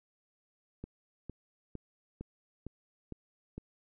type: click train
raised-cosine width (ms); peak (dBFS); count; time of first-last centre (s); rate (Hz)
3; -28; 7; 0.84-3.58; 2.19
effects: none